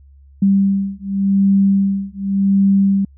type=beating tone pair; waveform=sine; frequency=196 / 196.88 Hz; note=G3 / G3; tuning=0 / +8 cents; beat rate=0.88 Hz; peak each=-15 dBFS; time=0.42-3.05 s; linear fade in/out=5 ms; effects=added 69 Hz sine -42 dBFS peak until 3.17 s